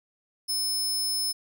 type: tone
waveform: sawtooth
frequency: 5220 Hz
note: E8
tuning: 18 cents flat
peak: -23 dBFS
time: 0.48-1.33 s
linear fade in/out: 20 ms
effects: none